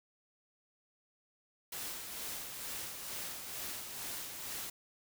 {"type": "noise with tremolo", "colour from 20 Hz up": "white", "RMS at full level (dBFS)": -41, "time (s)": [1.72, 4.7], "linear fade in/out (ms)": 5, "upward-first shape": "sine", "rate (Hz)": 2.2, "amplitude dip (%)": 40, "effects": []}